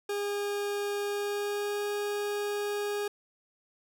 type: tone with pitch glide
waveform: 40% pulse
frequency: 407.7 to 411.5 Hz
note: G#4 to G#4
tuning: -32 to -16 cents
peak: -29 dBFS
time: 0.09-3.08 s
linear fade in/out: 5 ms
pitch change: +16 cents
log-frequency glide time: 1.01-1.86 s
effects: none